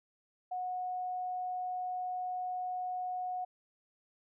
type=tone; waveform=sine; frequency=731 Hz; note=F#5; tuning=21 cents flat; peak=-34 dBFS; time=0.51-3.45 s; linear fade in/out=10 ms; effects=none